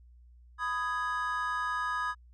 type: chord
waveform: triangle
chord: G# minor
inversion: first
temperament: just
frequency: 996.7 / 1245.9 / 1661.2 Hz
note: B5 / D#6 / G#6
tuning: +16 / +2 / 0 cents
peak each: -34 / -31 / -33 dBFS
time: 0.58-2.15 s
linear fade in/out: 50 ms
effects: added 60 Hz sine -53 dBFS peak until 2.33 s + resampled to 22050 Hz